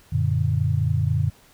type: chord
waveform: sine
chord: Gb augmented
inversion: none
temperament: equal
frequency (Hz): 92.5 / 116.54 / 146.83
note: Gb2 / Bb2 / D3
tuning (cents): 0 / 0 / 0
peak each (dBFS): -23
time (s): 0.12-1.3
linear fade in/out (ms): 10
effects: pink hiss -54 dBFS RMS until 1.53 s